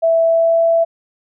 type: tone with pitch glide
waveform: sine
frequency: 659.3 to 665 Hz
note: E5 to E5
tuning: 0 to +15 cents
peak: -10 dBFS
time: 0.02-0.85 s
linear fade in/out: 20 ms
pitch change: +15 cents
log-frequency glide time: 0.23-0.62 s
effects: none